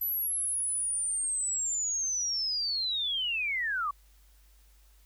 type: linear sweep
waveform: sine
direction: down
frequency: 12000 to 1108.7 Hz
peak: -28 dBFS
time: 0.01-3.91 s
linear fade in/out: 5 ms
effects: added 50 Hz sine -57 dBFS peak until 5.05 s + white hiss -66 dBFS RMS until 5.05 s